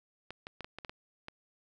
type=clicks; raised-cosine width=0.3 ms; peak=-26 dBFS; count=8; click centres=0.306 / 0.469 / 0.607 / 0.645 / 0.786 / 0.848 / 0.895 / 1.284 s; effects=none